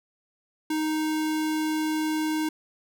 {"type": "tone", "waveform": "square", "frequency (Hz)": 311.1, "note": "D#4", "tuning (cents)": 0, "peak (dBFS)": -25, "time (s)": [0.7, 2.49], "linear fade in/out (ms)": 5, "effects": []}